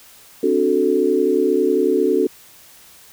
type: chord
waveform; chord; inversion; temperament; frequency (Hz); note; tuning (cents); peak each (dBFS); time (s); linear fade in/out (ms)
sine; D dominant seventh; third; equal; 261.6 / 293.7 / 370 / 440; C4 / D4 / F#4 / A4; 0 / 0 / 0 / 0; -23 / -21 / -18 / -18; 0.43-2.27; 5
effects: white hiss -46 dBFS RMS until 3.12 s